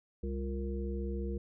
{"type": "harmonic tone with a mistuned harmonic", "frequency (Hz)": 66.4, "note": "C2", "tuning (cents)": 26, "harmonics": [1, 3, 5, 7], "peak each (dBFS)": [-35, -40, -42, -43], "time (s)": [0.23, 1.38], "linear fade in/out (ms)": 5, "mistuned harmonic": 5, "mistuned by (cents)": 95, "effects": []}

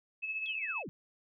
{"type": "tone with tremolo", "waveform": "sine", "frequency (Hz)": 2596, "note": "E7", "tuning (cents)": -27, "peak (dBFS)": -32, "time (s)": [0.22, 0.83], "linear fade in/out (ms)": 20, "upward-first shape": "sine", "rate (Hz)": 15, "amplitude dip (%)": 50}
{"type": "linear sweep", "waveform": "sine", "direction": "down", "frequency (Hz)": [3416, 110], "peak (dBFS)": -40, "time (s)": [0.46, 0.89], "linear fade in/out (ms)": 0}
{"effects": []}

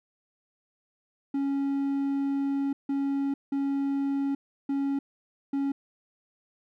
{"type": "tone bursts at uneven times", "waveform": "triangle", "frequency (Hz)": 277.2, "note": "C#4", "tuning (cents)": 0, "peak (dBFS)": -23, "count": 5, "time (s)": [[1.34, 2.73], [2.89, 3.34], [3.52, 4.35], [4.69, 4.99], [5.53, 5.72]], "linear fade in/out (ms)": 5, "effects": []}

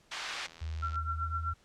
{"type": "band-pass noise", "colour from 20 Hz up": "pink", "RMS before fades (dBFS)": -39, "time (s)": [0.11, 0.47], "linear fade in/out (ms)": 10, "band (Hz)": [1200, 5100], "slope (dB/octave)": 12}
{"type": "click train", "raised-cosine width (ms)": 0.2, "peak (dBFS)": -33, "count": 56, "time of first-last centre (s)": [0.29, 0.957], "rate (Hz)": 82.5}
{"type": "tone with pitch glide", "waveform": "sine", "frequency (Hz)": [77.78, 80.15], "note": ["D#2", "E2"], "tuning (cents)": [0, -48], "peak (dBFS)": -34, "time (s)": [0.61, 1.54], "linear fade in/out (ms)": 10, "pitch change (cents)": 52, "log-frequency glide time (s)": [1.08, 1.36]}
{"type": "tone with tremolo", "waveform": "sine", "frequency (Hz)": 1359, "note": "F6", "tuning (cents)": -48, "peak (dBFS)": -30, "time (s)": [0.82, 1.54], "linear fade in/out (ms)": 10, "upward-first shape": "triangle", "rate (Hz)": 7.9, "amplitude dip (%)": 95}
{"effects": ["pink hiss -65 dBFS RMS until 1.64 s", "low-pass 8000 Hz 12 dB/octave"]}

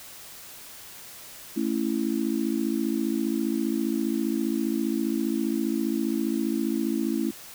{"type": "chord", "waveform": "sine", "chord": "A major", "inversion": "none", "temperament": "just", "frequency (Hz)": [220, 275, 330], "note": ["A3", "C#4", "E4"], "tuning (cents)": [0, -14, 2], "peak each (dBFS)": -28, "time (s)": [1.56, 7.31], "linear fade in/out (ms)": 10, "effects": ["white hiss -44 dBFS RMS until 7.54 s"]}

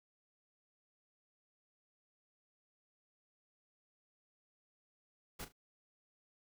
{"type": "noise with echo", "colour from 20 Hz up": "pink", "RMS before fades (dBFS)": -45, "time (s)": [5.39, 5.45], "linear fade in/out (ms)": 10, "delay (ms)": 37, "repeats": 2, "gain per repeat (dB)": -12, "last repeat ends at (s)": 5.524, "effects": []}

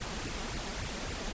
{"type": "noise with flanger", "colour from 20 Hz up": "pink", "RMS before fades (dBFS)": -37, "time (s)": [0, 1.33], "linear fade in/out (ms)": 20, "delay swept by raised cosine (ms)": [0.4, 5.3], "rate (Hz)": 3.6, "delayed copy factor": 0.75, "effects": ["resampled to 16000 Hz"]}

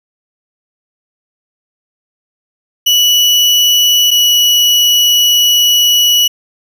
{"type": "tone pair in turn", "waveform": "35% pulse", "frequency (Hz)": [2948, 2936], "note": ["F#7", "F#7"], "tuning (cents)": [-7, -14], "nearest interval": "unison", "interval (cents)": 7, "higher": "first", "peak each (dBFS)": -5, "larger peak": "neither", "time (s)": [[2.86, 4.11], [4.11, 6.28]], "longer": "second", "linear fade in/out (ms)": 10, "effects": []}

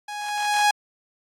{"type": "tone with level ramp", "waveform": "sawtooth", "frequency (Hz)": 830.6, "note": "G#5", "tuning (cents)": 0, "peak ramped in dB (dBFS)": [-28, -11], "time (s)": [0.08, 0.71], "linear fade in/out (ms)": 5, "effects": ["low-pass 9000 Hz 12 dB/octave", "AAC 64 kbps"]}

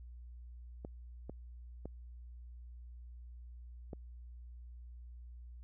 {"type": "clicks", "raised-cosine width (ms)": 2, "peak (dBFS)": -30, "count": 4, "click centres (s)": [0.849, 1.296, 1.856, 3.932], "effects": ["added 60 Hz sine -48 dBFS peak until 5.63 s"]}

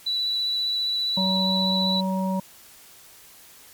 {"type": "tone with vibrato", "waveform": "sine", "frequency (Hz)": 3951, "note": "B7", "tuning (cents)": 0, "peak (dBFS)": -22, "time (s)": [0.06, 2.01], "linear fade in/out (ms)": 10, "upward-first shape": "sine", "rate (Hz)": 15, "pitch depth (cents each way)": 12}
{"type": "harmonic tone", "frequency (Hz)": 189.1, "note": "F#3", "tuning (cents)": 38, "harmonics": [1, 3, 5], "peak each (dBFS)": [-23, -31, -30], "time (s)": [1.17, 2.4], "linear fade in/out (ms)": 5}
{"effects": ["white hiss -49 dBFS RMS until 3.73 s", "MP3 96 kbps"]}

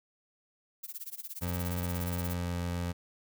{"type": "noise with tremolo", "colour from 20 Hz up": "violet", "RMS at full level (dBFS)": -39, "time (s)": [0.83, 2.35], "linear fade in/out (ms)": 10, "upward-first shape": "sine", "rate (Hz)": 17, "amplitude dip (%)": 95}
{"type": "tone with pitch glide", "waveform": "25% pulse", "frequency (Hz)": [87.9, 87.34], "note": ["F2", "F2"], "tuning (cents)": [12, 1], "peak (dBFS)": -28, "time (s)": [1.41, 2.93], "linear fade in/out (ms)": 20, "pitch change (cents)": -11, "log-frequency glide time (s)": [2.34, 2.55]}
{"effects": []}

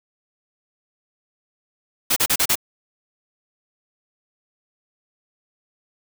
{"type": "noise bursts", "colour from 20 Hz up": "white", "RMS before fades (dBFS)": -18, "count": 5, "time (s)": [2.1, 2.555], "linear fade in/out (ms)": 10, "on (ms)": 63, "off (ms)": 35, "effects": []}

